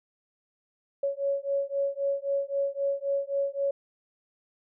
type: beating tone pair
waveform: sine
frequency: 555 / 558.8 Hz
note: C#5 / C#5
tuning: +2 / +14 cents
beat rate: 3.8 Hz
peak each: -29 dBFS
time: 1.03-3.71 s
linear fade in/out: 5 ms
effects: none